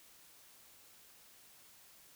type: silence
effects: white hiss -61 dBFS RMS until 2.15 s